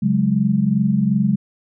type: chord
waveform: sine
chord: C# suspended fourth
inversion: none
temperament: equal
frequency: 138.59 / 185 / 207.7 Hz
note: C#3 / F#3 / G#3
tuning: 0 / 0 / 0 cents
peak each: -21 / -19 / -17 dBFS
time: 0.02-1.36 s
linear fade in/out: 10 ms
effects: none